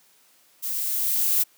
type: noise with level ramp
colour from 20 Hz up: violet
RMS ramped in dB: -29 to -20 dBFS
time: 0.62-1.44 s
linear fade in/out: 20 ms
effects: white hiss -59 dBFS RMS until 1.57 s + high-pass 150 Hz 12 dB/octave